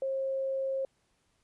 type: tone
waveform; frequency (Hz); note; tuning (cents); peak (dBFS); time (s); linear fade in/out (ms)
sine; 536; C5; +42; -29; 0.02-0.85; 2
effects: pink hiss -73 dBFS RMS until 1.43 s + resampled to 24000 Hz